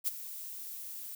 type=noise with ADSR envelope; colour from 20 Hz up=violet; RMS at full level=-29 dBFS; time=0.04-1.15 s; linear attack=36 ms; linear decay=19 ms; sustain=-14 dB; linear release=3 ms; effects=none